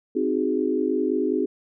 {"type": "chord", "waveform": "sine", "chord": "Ab dominant seventh", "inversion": "first", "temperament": "equal", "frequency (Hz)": [261.6, 311.1, 370, 415.3], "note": ["C4", "Eb4", "Gb4", "Ab4"], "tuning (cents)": [0, 0, 0, 0], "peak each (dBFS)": -26, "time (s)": [0.15, 1.46], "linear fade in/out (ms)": 10, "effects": []}